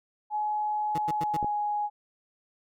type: tone with pitch glide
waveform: sine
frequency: 845 to 832.9 Hz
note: G#5 to G#5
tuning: +30 to +5 cents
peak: -26 dBFS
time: 0.3-1.9 s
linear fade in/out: 50 ms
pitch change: -25 cents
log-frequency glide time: 1.19-1.51 s
type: tone bursts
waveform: 20% pulse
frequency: 159.3 Hz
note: D#3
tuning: 41 cents sharp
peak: -27 dBFS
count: 4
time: 0.95-1.369 s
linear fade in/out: 2 ms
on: 32 ms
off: 97 ms
type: clicks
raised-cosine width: 2 ms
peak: -22 / -21 dBFS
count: 2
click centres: 1.428 / 1.445 s
effects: none